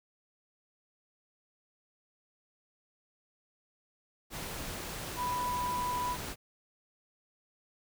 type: tone in noise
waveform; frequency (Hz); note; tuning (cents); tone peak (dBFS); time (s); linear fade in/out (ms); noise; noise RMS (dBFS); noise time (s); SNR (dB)
sine; 987.8; B5; 0; -31; 5.16-6.17; 50; pink; -40; 4.3-6.36; +6
effects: none